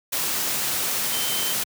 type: tone in noise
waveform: sine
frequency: 3092 Hz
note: G7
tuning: 24 cents flat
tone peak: -30 dBFS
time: 1.12-1.54 s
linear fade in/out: 10 ms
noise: white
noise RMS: -25 dBFS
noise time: 0.12-1.64 s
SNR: -8 dB
effects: high-pass 100 Hz 12 dB/octave